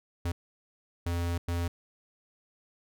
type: tone bursts at uneven times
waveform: square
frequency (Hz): 86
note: F2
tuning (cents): -26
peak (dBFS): -29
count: 3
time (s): 0.25-0.32 / 1.06-1.38 / 1.48-1.68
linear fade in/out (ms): 5
effects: none